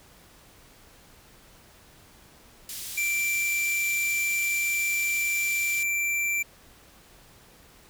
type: band-pass noise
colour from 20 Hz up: white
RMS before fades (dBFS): -37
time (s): 2.69-5.83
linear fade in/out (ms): 2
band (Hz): 3000 to 15000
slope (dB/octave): 12
type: tone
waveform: square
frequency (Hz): 2349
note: D7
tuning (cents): 0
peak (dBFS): -25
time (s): 2.97-6.43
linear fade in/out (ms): 10
effects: pink hiss -54 dBFS RMS until 7.89 s